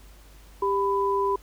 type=tone pair together; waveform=sine; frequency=395.6 / 996.8 Hz; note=G4 / B5; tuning=+16 / +16 cents; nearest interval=octave + major third; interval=1600 cents; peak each=-24 / -24 dBFS; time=0.62-1.36 s; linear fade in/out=5 ms; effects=added 50 Hz sine -48 dBFS peak until 1.42 s + pink hiss -55 dBFS RMS until 1.42 s